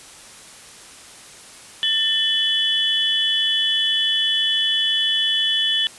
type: tone cluster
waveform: sine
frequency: 1790 / 3016 / 3410 Hz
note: A6 / F#7 / G#7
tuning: +29 / +32 / +45 cents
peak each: -27 / -20 / -20 dBFS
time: 1.83-5.87 s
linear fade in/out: 0 ms
effects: white hiss -42 dBFS RMS until 5.98 s + resampled to 24000 Hz